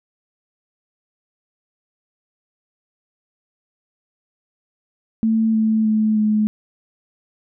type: tone with pitch steps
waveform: sine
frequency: 222.6 / 219.5 / 216.5 / 213.5 Hz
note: A3 / A3 / A3 / G#3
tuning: +20 / -4 / -28 / +48 cents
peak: -14 dBFS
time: 5.23-6.47 s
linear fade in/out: 0 ms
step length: 310 ms
effects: none